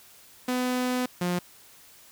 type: tone pair in turn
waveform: sawtooth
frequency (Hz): 251 / 177.48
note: B3 / F3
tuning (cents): +28 / +28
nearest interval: tritone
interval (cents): 600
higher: first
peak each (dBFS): -21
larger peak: neither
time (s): 0.48-1.06 / 1.21-1.39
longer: first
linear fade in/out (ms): 5
effects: white hiss -53 dBFS RMS until 2.11 s